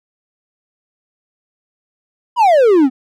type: exponential sweep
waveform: triangle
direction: down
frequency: 1016 to 246.9 Hz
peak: -5 dBFS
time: 2.36-2.9 s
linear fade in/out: 50 ms
effects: none